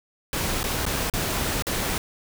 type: noise with dropouts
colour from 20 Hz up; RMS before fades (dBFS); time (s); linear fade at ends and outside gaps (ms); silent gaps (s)
pink; -26; 0.33-1.98; 1; 0.631-0.64 / 0.854-0.864 / 1.099-1.137 / 1.623-1.668
effects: none